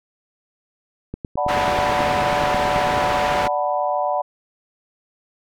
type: click train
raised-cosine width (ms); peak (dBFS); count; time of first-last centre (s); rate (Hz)
3; -15; 18; 1.14-2.978; 9.25
type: chord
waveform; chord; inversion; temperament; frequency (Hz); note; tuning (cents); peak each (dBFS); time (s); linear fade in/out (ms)
sine; B minor seventh; first; equal; 587.3 / 740 / 880 / 987.8; D5 / F#5 / A5 / B5; 0 / 0 / 0 / 0; -23 / -22 / -28 / -25; 1.37-4.22; 10
type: low-pass noise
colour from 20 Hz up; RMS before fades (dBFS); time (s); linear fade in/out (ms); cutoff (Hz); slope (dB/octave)
white; -24; 1.48-3.48; 10; 1800; 12
effects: none